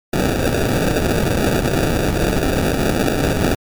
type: noise with sample-and-hold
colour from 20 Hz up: blue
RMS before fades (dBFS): -17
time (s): 0.13-3.55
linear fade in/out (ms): 5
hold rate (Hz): 1050
effects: MP3 96 kbps